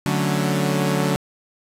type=chord; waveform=sawtooth; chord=D major seventh; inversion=none; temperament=equal; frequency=146.83 / 185 / 220 / 277.2 Hz; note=D3 / F#3 / A3 / C#4; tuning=0 / 0 / 0 / 0 cents; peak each=-18 / -19 / -24 / -24 dBFS; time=0.06-1.16 s; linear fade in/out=0 ms; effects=resampled to 32000 Hz + 7-bit